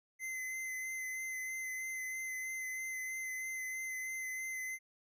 square tone with vibrato, 2053 Hz, C7, 33 cents flat, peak -39 dBFS, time 0.19-4.79 s, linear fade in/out 50 ms, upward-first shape sine, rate 3.1 Hz, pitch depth 16 cents each way, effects none

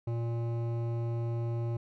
triangle tone with hard clipping, 116.9 Hz, A#2, 5 cents sharp, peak -32 dBFS, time 0.07-1.77 s, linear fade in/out 5 ms, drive 17 dB, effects none

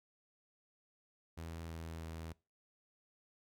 sawtooth tone with pitch steps, 82.41 / 81.79 / 81.18 Hz, E2 / E2 / E2, 0 / -13 / -26 cents, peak -40 dBFS, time 1.37-2.33 s, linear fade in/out 10 ms, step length 320 ms, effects noise-tail reverb RT60 0.3 s tail -23 dB re dry

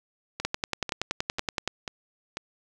two click trains, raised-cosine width 0.2 ms, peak -9 / -15 dBFS, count 14 / 5, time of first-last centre 0.45-1.676 / 0.4-2.37 s, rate 10.6 / 2.03 Hz, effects none

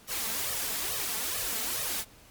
white noise with flanger, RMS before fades -32 dBFS, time 0.07-2.05 s, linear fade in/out 50 ms, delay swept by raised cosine 1.6 to 4.6 ms, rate 2.3 Hz, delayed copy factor +0.85, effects pink hiss -55 dBFS RMS until 2.3 s + MP3 96 kbps

